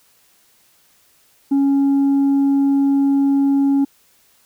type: tone with tanh clipping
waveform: sine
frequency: 277.2 Hz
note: C#4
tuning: in tune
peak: -13 dBFS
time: 1.51-3.85 s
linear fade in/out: 10 ms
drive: 2 dB
effects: white hiss -56 dBFS RMS until 4.45 s